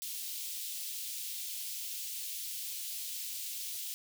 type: high-pass noise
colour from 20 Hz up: white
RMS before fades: -40 dBFS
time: 0.02-3.94 s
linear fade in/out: 0 ms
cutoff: 2800 Hz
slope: 24 dB/octave
effects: none